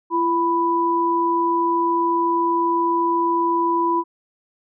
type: tone pair together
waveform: sine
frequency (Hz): 339.3 / 990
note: F4 / B5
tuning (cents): -50 / +4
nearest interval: octave + perfect fifth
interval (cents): 1854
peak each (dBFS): -21 / -18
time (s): 0.1-4.04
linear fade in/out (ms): 50
effects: none